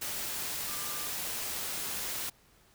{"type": "tone in noise", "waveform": "sine", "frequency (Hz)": 1192, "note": "D6", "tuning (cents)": 25, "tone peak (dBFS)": -46, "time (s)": [0.68, 1.08], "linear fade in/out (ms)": 10, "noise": "white", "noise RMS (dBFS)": -36, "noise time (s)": [0.01, 2.3], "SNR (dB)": -13, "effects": ["pink hiss -63 dBFS RMS until 2.74 s"]}